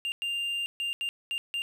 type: tone bursts at uneven times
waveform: triangle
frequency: 2794 Hz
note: F7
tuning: in tune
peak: -27 dBFS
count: 6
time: 0.05-0.12 / 0.22-0.66 / 0.8-0.93 / 1.01-1.09 / 1.31-1.38 / 1.54-1.62 s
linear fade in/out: 0 ms
effects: none